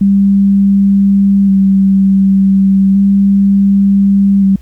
sine tone with vibrato, 196 Hz, G3, in tune, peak -5 dBFS, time 0.01-4.56 s, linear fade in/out 5 ms, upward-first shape square, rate 0.34 Hz, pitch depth 16 cents each way, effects added 60 Hz sine -32 dBFS peak until 4.61 s + pink hiss -50 dBFS RMS until 4.61 s

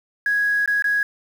sine tone with dropouts, 1661.2 Hz, G#6, in tune, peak -16 dBFS, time 0.26-1.03 s, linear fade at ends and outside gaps 2 ms, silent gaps 0.66-0.676 / 0.823-0.842 s, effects tanh soft clip ceiling -12 dBFS + 7-bit

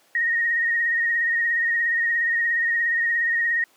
sine tone with vibrato, 1864.7 Hz, A#6, in tune, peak -19 dBFS, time 0.15-3.64 s, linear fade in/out 2 ms, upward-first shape triangle, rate 17 Hz, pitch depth 39 cents each way, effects pink hiss -58 dBFS RMS until 3.76 s + high-pass 400 Hz 12 dB/octave

